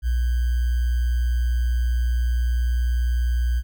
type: tone with sample-and-hold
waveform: sine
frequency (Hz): 60.2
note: B1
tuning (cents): -44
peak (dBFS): -18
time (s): 0.02-3.63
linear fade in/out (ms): 50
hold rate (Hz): 1575
effects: none